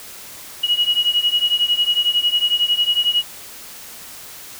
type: beating tone pair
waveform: sine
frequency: 2900 / 2911 Hz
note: F#7 / F#7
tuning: -35 / -29 cents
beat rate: 11 Hz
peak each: -17 / -19 dBFS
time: 0.63-3.23 s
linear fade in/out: 10 ms
effects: white hiss -37 dBFS RMS until 4.59 s